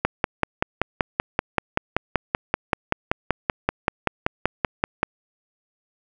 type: click train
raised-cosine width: 0.5 ms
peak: -3 dBFS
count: 27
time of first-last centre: 0.05-5.031 s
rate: 5.22 Hz
effects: none